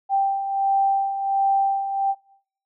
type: beating tone pair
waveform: sine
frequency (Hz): 784 / 785.4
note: G5 / G5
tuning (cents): 0 / +3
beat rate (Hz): 1.4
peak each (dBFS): -26 / -19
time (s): 0.09-2.15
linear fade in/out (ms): 50
effects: noise-tail reverb RT60 0.6 s tail -20 dB re dry